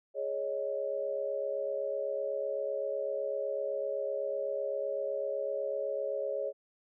sine chord, Ab suspended fourth, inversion none, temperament equal, 415.3 / 554.4 / 622.3 Hz, Ab4 / Db5 / Eb5, 0 / 0 / 0 cents, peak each -38 / -33 / -38 dBFS, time 0.14-6.53 s, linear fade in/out 50 ms, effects none

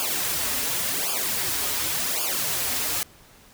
white noise with flanger, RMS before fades -26 dBFS, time 0-3.03 s, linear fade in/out 0 ms, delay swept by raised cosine 0.51 to 6.11 ms, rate 0.9 Hz, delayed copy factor -0.9, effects pink hiss -52 dBFS RMS until 3.53 s

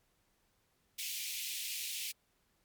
pink high-pass noise, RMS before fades -40 dBFS, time 0.98-2.12 s, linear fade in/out 10 ms, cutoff 2300 Hz, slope 48 dB/octave, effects pink hiss -75 dBFS RMS until 2.64 s + MP3 96 kbps

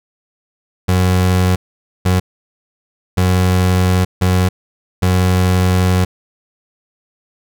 30% pulse tone bursts at uneven times, 91.7 Hz, F#2, 15 cents flat, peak -8 dBFS, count 5, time 0.88-1.56 / 2.05-2.2 / 3.17-4.05 / 4.21-4.49 / 5.02-6.05 s, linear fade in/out 10 ms, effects none

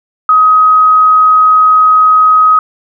sine tone, 1262 Hz, D#6, 24 cents sharp, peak -3 dBFS, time 0.29-2.59 s, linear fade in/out 2 ms, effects none

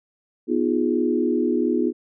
sine chord, F half-diminished seventh, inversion second, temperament equal with one note detuned, 246.9 / 311.1 / 351.7 / 415.3 Hz, Cb4 / Eb4 / F4 / Ab4, 0 / 0 / +12 / 0 cents, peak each -23 / -24 / -23 / -26 dBFS, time 0.47-1.93 s, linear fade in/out 50 ms, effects none

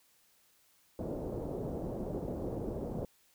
white low-pass noise, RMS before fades -38 dBFS, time 0.99-3.05 s, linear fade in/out 2 ms, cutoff 550 Hz, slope 24 dB/octave, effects white hiss -68 dBFS RMS until 3.34 s

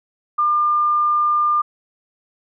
sine tone, 1200 Hz, D6, 37 cents sharp, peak -14 dBFS, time 0.38-1.62 s, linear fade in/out 10 ms, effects none

